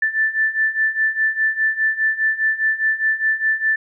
sine beating tone pair, 1760 / 1764.9 Hz, A6 / A6, 0 / +5 cents, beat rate 4.9 Hz, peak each -21 / -18 dBFS, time 0.02-3.76 s, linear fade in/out 5 ms, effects none

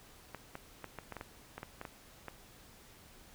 clicks, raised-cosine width 0.5 ms, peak -27 dBFS, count 12, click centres 0.347 / 0.554 / 0.843 / 0.987 / 1.123 / 1.167 / 1.211 / 1.58 / 1.631 / 1.814 / 1.852 / 2.283 s, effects pink hiss -58 dBFS RMS until 3.34 s

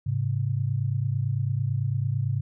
sine tone pair together, 105.7 / 134.68 Hz, G#2 / C#3, +31 / -50 cents, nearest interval major third, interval 419 cents, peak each -26 / -26 dBFS, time 0.06-2.41 s, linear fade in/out 10 ms, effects none

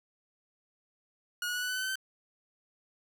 sawtooth tone with pitch steps, 1445 / 1458.4 / 1472 / 1485.6 / 1499.4 / 1513.3 / 1527.4 / 1541.6 Hz, F#6 / F#6 / F#6 / F#6 / F#6 / F#6 / G6 / G6, -41 / -25 / -9 / +7 / +23 / +39 / -45 / -29 cents, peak -28 dBFS, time 1.42-1.956 s, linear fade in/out 2 ms, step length 67 ms, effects none

